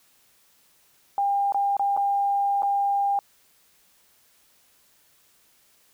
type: tone with dropouts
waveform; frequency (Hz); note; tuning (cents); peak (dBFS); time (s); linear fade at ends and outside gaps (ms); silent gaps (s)
sine; 801; G5; +37; -20; 1.18-3.19; 1; 1.522-1.545 / 1.768-1.795 / 1.966-1.974 / 2.622-2.631
effects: white hiss -61 dBFS RMS until 5.93 s